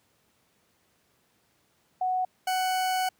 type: tone pair in turn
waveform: sine / 40% pulse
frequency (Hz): 740 / 744.7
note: F#5 / F#5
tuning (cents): 0 / +11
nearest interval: unison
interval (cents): 11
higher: second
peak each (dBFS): -24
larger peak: neither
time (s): 2.01-2.25 / 2.47-3.09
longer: second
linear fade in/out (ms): 5
effects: pink hiss -68 dBFS RMS until 3.19 s + high-pass 100 Hz 12 dB/octave